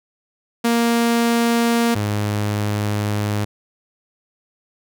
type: tone pair in turn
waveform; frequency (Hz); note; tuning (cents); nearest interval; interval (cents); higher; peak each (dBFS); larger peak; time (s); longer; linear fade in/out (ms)
sawtooth; 233.8 / 104.15; A#3 / G#2; +5 / +5; octave + major second; 1400; first; -11 / -15; first; 0.64-1.95 / 1.95-3.45; second; 10
effects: none

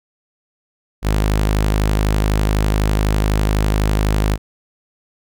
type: tone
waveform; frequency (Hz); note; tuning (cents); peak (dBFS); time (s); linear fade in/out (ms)
sawtooth; 52; G#1; +3; -10; 1.02-4.38; 50
effects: none

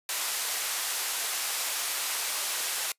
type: band-pass noise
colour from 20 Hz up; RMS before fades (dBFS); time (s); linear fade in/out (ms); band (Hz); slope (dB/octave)
white; -31; 0.09-2.92; 2; 650 to 13000; 12
effects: noise-tail reverb RT60 0.1 s tail -23 dB re dry + resampled to 32000 Hz

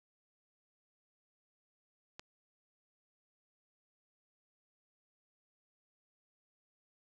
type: click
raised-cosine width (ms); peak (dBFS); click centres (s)
0.2; -28; 2.195
effects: none

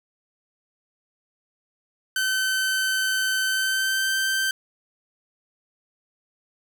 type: tone with pitch glide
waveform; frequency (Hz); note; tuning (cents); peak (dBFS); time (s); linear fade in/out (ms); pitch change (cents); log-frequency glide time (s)
sawtooth; 1533 to 1555.3; G6 to G6; -39 to -14; -18; 2.16-4.51; 2; +25; 3.44-4.1
effects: none

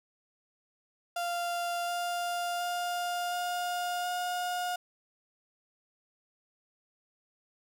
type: tone with pitch steps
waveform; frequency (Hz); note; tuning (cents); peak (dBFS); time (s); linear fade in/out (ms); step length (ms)
35% pulse; 695 / 700.2 / 705.5 / 710.8 / 716.2; F5 / F5 / F5 / F5 / F5; -9 / +4 / +17 / +30 / +43; -29; 1.16-4.76; 5; 720
effects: none

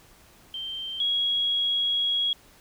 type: tone pair in turn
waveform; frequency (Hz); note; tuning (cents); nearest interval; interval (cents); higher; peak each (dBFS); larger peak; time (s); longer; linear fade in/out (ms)
sine; 3136 / 3314; G7 / G#7; 0 / -4; minor second; 96; second; -31 / -22; second; 0.54-1 / 1-2.33; second; 2
effects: pink hiss -55 dBFS RMS until 2.6 s

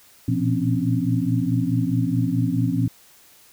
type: tone cluster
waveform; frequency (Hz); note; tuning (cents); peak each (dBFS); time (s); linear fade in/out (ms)
sine; 116.1 / 120.8 / 171.6 / 257.1 / 277; A#2 / B2 / F3 / C4 / C#4; -7 / -38 / -30 / -30 / -1; -25; 0.28-2.88; 5
effects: white hiss -52 dBFS RMS until 3.52 s

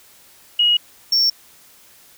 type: tone pair in turn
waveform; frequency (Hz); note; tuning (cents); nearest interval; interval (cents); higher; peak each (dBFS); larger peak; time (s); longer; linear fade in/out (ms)
sine / triangle; 2894 / 5463; F#7 / F8; -39 / -39; major seventh; 1100; second; -12; neither; 0.59-0.77 / 1.12-1.3; neither; 5
effects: white hiss -49 dBFS RMS until 2.17 s

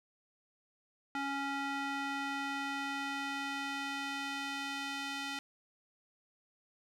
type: tone with band-pass filter sweep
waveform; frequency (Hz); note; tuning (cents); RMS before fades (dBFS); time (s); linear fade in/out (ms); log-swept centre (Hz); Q
square; 277.6; C#4; +3; -38; 1.15-5.39; 2; 1400 to 2900; 0.9
effects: none

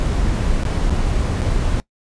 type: noise with dropouts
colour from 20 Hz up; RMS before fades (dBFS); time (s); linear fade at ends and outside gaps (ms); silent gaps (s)
brown; -18; 0-1.8; 0; 0.634-0.652 / 0.896-0.905 / 1.411-1.418
effects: noise-tail reverb RT60 0.1 s tail -21 dB re dry + resampled to 22050 Hz

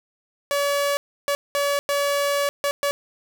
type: tone bursts at uneven times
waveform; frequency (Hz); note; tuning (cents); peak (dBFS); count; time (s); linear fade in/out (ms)
sawtooth; 569; C#5; +45; -16; 6; 0.51-0.97 / 1.28-1.35 / 1.55-1.79 / 1.89-2.49 / 2.64-2.71 / 2.83-2.91; 0
effects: none

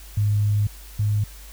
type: tone pair in turn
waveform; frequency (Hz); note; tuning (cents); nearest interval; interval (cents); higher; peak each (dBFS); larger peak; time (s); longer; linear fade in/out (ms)
sine; 103.83 / 104.61; G#2 / G#2; 0 / +13; unison; 13; second; -17 / -18; first; 0.17-0.67 / 0.99-1.24; first; 5
effects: added 50 Hz sine -40 dBFS peak until 1.52 s + white hiss -46 dBFS RMS until 1.52 s

